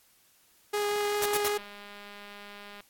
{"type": "tone with vibrato", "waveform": "sawtooth", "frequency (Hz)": 413.2, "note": "G#4", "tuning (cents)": -9, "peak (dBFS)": -23, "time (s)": [0.73, 1.58], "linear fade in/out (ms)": 10, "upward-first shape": "triangle", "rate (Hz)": 5.2, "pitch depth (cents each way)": 9}
{"type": "noise bursts", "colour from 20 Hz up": "white", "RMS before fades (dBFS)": -30, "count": 3, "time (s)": [1.22, 1.482], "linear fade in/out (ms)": 2, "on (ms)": 38, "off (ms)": 74}
{"type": "click train", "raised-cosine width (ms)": 0.3, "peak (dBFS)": -30, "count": 253, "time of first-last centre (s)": [1.57, 2.805], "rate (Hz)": 204}
{"effects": ["white hiss -63 dBFS RMS until 2.89 s", "AAC 64 kbps"]}